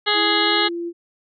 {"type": "harmonic tone", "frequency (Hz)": 416.8, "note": "G#4", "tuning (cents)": 6, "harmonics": [1, 2, 3, 4, 5, 7, 8, 9, 10], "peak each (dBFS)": [-25, -25, -25, -25, -25, -25, -25, -25, -25], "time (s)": [0.06, 0.69], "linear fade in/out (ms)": 20}
{"type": "tone with pitch glide", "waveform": "sine", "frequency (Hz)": [332, 342.1], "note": ["E4", "F4"], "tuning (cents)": [12, -36], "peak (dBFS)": -24, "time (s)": [0.13, 0.93], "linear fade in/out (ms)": 50, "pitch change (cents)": 52, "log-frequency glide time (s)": [0.4, 0.7]}
{"effects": []}